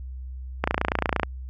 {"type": "click train", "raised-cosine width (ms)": 0.5, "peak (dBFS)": -6, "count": 18, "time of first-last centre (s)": [0.64, 1.232], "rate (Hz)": 28.7, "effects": ["added 64 Hz sine -33 dBFS peak until 1.49 s"]}